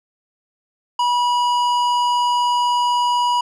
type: tone with tanh clipping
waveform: triangle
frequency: 972 Hz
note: B5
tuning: 28 cents flat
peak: -17 dBFS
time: 0.99-3.41 s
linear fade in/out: 5 ms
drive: 17 dB
effects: none